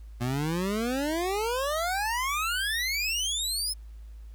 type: exponential sweep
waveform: 25% pulse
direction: up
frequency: 117.6 to 5274 Hz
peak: -23 dBFS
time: 0.2-3.74 s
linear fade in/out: 20 ms
effects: added 54 Hz sine -41 dBFS peak until 4.34 s + pink hiss -66 dBFS RMS until 4.34 s